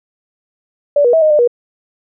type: tone with pitch steps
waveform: sine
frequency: 578 / 482.3 / 647 / 619 / 599 / 480.5 Hz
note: D5 / B4 / E5 / D#5 / D5 / B4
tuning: -28 / -41 / -32 / -9 / +34 / -48 cents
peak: -7 dBFS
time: 0.96-1.476 s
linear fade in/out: 5 ms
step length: 86 ms
effects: none